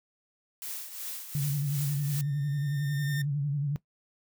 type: noise with tremolo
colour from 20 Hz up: blue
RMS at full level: -36 dBFS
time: 0.62-2.21 s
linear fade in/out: 0 ms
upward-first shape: triangle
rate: 2.7 Hz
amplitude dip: 65%
type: tone with vibrato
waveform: sine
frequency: 143.5 Hz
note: D3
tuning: 40 cents flat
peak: -26 dBFS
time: 1.35-3.76 s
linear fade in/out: 0 ms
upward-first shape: sine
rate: 11 Hz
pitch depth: 68 cents each way
type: tone with exponential growth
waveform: sawtooth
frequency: 1812 Hz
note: A#6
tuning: 50 cents flat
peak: -31 dBFS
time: 1.38-3.22 s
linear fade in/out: 5 ms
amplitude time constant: 400 ms
effects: noise-tail reverb RT60 0.1 s tail -18 dB re dry